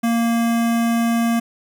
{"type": "tone with notch filter", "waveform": "square", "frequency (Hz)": 232, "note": "A#3", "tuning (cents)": -8, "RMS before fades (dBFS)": -18, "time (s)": [0.03, 1.4], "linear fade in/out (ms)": 10, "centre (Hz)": 4300, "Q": 1.8, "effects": []}